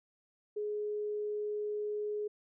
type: tone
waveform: sine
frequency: 419.1 Hz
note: G#4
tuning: 16 cents sharp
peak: -33 dBFS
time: 0.56-2.28 s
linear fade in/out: 10 ms
effects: none